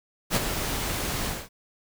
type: noise with ADSR envelope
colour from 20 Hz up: pink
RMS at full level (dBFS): -21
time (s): 0.3-1.49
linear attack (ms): 55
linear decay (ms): 35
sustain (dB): -8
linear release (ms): 230
effects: none